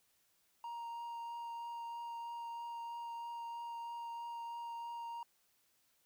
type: tone with vibrato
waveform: triangle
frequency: 936 Hz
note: A#5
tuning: 7 cents sharp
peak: -40 dBFS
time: 0.64-5.23 s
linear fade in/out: 2 ms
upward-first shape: triangle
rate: 3.1 Hz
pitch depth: 10 cents each way
effects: white hiss -75 dBFS RMS until 6.05 s